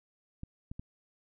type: clicks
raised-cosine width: 5 ms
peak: -28 dBFS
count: 3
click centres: 0.434 / 0.715 / 0.795 s
effects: none